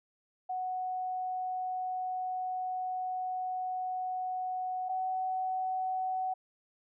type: tone pair in turn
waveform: sine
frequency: 740 / 749 Hz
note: F#5 / F#5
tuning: 0 / +21 cents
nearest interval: unison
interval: 21 cents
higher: second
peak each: -32 / -30 dBFS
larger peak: second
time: 0.49-4.89 / 4.89-6.34 s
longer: first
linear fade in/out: 10 ms
effects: none